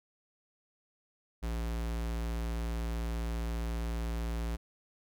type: tone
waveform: square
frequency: 57.2 Hz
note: A#1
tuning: 32 cents flat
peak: -33 dBFS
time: 1.42-4.57 s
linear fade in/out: 20 ms
effects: none